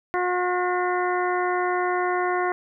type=harmonic tone with a mistuned harmonic; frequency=360 Hz; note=F#4; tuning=47 cents flat; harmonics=1 / 2 / 3 / 4 / 5 / 6; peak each=-25 / -26 / -28 / -31 / -33 / -35 dBFS; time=0.14-2.52 s; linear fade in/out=0 ms; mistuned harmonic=6; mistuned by=-110 cents; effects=none